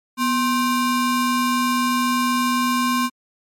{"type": "ring-modulated tone", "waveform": "square", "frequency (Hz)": 652, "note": "E5", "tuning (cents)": -19, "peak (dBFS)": -15, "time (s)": [0.17, 3.1], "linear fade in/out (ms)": 50, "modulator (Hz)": 406, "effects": ["MP3 64 kbps"]}